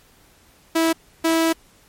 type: tone bursts at uneven times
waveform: sawtooth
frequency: 326.8 Hz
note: E4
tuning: 15 cents flat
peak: -12 dBFS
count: 2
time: 0.75-0.93 / 1.24-1.53 s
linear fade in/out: 10 ms
effects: pink hiss -54 dBFS RMS until 1.88 s + MP3 64 kbps